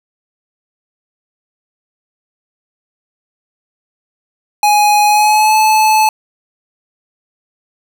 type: tone with pitch glide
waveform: square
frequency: 834 to 866.4 Hz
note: G#5 to A5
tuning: +7 to -27 cents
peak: -8 dBFS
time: 4.63-6.09 s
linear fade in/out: 2 ms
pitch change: +66 cents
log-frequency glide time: 5.06-5.56 s
effects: none